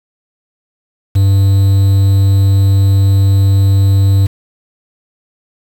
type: tone with quantisation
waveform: triangle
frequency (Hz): 98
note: G2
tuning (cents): 0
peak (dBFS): -4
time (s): 1.15-4.27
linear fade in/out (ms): 10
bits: 5
effects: none